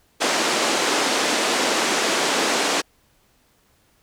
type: band-pass noise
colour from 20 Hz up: pink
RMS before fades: -21 dBFS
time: 0.2-2.82 s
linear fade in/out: 20 ms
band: 270 to 8100 Hz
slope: 24 dB/octave
effects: pink hiss -61 dBFS RMS until 4.02 s